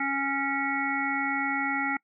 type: harmonic tone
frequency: 276.3 Hz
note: C#4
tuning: 6 cents flat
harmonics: 1 / 3 / 5 / 7 / 8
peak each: -32 / -32 / -32 / -32 / -32 dBFS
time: 0-1.97 s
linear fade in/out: 5 ms
effects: noise-tail reverb RT60 0.1 s tail -25 dB re dry